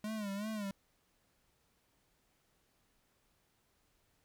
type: tone with vibrato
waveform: square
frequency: 207.7 Hz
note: G#3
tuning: in tune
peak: -38 dBFS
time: 0.04-0.71 s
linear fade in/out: 2 ms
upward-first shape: sine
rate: 2.7 Hz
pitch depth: 100 cents each way
effects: pink hiss -75 dBFS RMS until 4.24 s